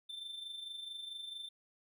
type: tone with amplitude modulation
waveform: triangle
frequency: 3556 Hz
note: A7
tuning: 18 cents sharp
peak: -39 dBFS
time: 0.09-1.49 s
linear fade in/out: 10 ms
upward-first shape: sine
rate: 24.5 Hz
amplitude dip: 55%
effects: none